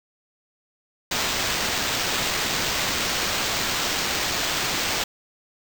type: noise with sample-and-hold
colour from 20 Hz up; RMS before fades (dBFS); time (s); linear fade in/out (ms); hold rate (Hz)
white; -25; 1.11-5.04; 5; 11025
effects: none